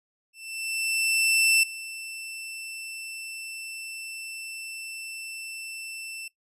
sawtooth tone with ADSR envelope, 2670 Hz, E7, 22 cents sharp, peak -14 dBFS, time 0.33-6.28 s, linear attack 1300 ms, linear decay 6 ms, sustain -18 dB, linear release 4 ms, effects noise-tail reverb RT60 0.1 s tail -20 dB re dry + resampled to 32000 Hz

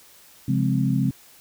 sine chord, Db major seventh, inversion none, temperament equal with one note detuned, 135.04 / 174.61 / 207.7 / 261.6 Hz, Db3 / F3 / Ab3 / C4, -45 / 0 / 0 / 0 cents, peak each -22 / -26 / -25 / -25 dBFS, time 0.48-1.11 s, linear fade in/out 5 ms, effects white hiss -51 dBFS RMS until 1.4 s

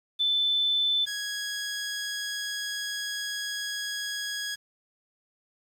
sine / 15% pulse tone pair in turn, 3520 / 1661.2 Hz, A7 / G#6, 0 / 0 cents, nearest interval octave + minor second, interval 1300 cents, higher first, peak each -22 / -24 dBFS, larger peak first, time 0.19-1.06 / 1.06-4.56 s, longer second, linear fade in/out 20 ms, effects resampled to 32000 Hz + 9-bit

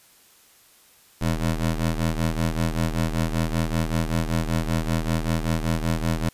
20% pulse ring-modulated tone, 80.6 Hz, E2, 38 cents flat, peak -14 dBFS, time 1.21-6.29 s, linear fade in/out 5 ms, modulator 42.9 Hz, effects white hiss -55 dBFS RMS until 6.33 s + resampled to 32000 Hz

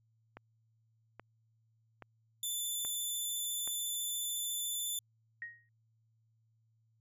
click train, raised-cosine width 0.5 ms, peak -32 dBFS, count 5, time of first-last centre 0.37-3.676 s, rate 1.21 Hz
10% pulse tone with vibrato, 3520 Hz, A7, in tune, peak -28 dBFS, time 2.43-4.99 s, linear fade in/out 2 ms, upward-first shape triangle, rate 14 Hz, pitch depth 14 cents each way
sine tone with exponential decay, 1876 Hz, A#6, 11 cents sharp, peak -37 dBFS, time 5.42-5.69 s, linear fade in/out 1 ms, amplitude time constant 58 ms
effects added 112 Hz sine -70 dBFS peak until 7 s

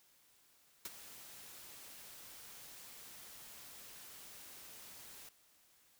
white noise with ADSR envelope, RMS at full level -41 dBFS, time 0.85-5.29 s, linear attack 4 ms, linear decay 30 ms, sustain -13 dB, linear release 4 ms, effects white hiss -69 dBFS RMS until 5.99 s

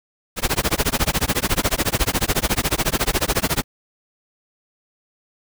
pink noise with tremolo, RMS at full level -17 dBFS, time 0.36-3.64 s, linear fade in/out 50 ms, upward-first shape sine, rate 14 Hz, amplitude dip 100%, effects none

